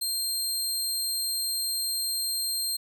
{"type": "tone", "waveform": "20% pulse", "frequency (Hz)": 4185, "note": "C8", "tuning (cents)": 0, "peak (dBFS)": -21, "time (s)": [0.01, 2.77], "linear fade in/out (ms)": 10, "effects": []}